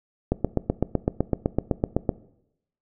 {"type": "click train", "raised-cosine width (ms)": 2, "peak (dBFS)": -7, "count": 15, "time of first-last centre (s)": [0.32, 2.092], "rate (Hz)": 7.9, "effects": ["noise-tail reverb RT60 0.8 s tail -19 dB re dry"]}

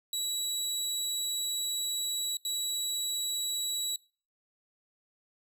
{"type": "tone bursts at uneven times", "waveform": "25% pulse", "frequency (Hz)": 3905, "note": "B7", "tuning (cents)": -20, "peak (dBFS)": -27, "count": 2, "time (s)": [[0.13, 2.37], [2.45, 3.96]], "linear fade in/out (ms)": 2, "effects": ["noise-tail reverb RT60 0.4 s tail -23 dB re dry"]}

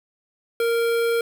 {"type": "tone with notch filter", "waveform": "square", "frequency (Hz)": 464.8, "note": "A#4", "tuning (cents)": -5, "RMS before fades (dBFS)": -21, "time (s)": [0.6, 1.21], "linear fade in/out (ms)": 2, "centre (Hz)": 6400, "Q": 1.1, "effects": []}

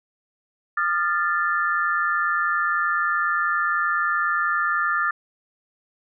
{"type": "tone cluster", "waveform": "sine", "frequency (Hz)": [1215, 1385, 1758], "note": ["D#6", "F6", "A6"], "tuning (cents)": [-42, -15, -2], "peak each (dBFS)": -24, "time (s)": [0.77, 5.11], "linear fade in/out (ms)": 5, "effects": []}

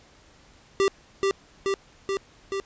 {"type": "tone with echo", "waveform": "square", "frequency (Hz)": 392, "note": "G4", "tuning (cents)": 0, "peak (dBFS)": -19, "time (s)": [0.8, 0.88], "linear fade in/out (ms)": 0, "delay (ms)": 430, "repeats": 4, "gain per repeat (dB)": -2, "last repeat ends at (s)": 2.6, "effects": ["pink hiss -55 dBFS RMS until 2.65 s", "resampled to 16000 Hz"]}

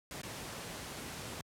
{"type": "noise with dropouts", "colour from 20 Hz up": "pink", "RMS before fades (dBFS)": -43, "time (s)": [0.11, 1.41], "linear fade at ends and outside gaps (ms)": 1, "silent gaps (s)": [0.217, 0.232], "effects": ["high-pass 80 Hz 12 dB/octave", "low-pass 12000 Hz 12 dB/octave"]}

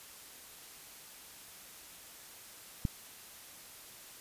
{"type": "click", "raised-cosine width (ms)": 5, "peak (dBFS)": -18, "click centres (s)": 2.852, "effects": ["white hiss -52 dBFS RMS until 4.2 s", "resampled to 32000 Hz"]}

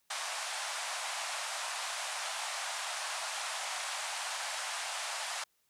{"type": "band-pass noise", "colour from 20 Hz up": "pink", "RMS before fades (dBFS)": -38, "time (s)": [0.1, 5.44], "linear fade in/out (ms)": 5, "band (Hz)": [650, 10000], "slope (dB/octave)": 48, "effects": ["white hiss -75 dBFS RMS until 5.69 s"]}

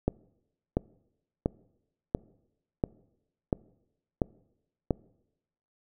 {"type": "click train", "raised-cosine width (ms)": 2, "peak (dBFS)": -11, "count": 8, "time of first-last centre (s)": [0.08, 4.908], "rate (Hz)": 1.45, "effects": ["noise-tail reverb RT60 0.9 s tail -24 dB re dry"]}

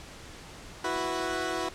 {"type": "chord", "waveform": "15% pulse", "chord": "E suspended second", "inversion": "none", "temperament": "equal", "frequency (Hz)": [329.6, 370, 493.9], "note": ["E4", "F#4", "B4"], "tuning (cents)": [0, 0, 0], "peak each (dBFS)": [-27, -26, -29], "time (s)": [0.84, 1.69], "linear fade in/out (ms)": 5, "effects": ["pink hiss -46 dBFS RMS until 1.74 s", "low-pass 8000 Hz 12 dB/octave"]}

